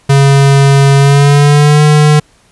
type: tone with pitch glide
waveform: square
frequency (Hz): 138.59 to 150.26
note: C#3 to D3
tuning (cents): 0 to +40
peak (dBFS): -4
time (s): 0.09-2.2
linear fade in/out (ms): 10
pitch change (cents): +140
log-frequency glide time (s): 0.97-1.84
effects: pink hiss -48 dBFS RMS until 2.51 s + resampled to 24000 Hz